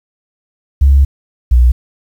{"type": "tone pair in turn", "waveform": "sine", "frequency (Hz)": [69.1, 61.14], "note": ["C#2", "B1"], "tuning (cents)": [-5, -17], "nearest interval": "major second", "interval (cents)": 212, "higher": "first", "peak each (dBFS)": -3, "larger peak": "neither", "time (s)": [[0.81, 1.05], [1.51, 1.72]], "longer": "first", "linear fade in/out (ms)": 10, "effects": ["tanh soft clip ceiling 0 dBFS", "7-bit"]}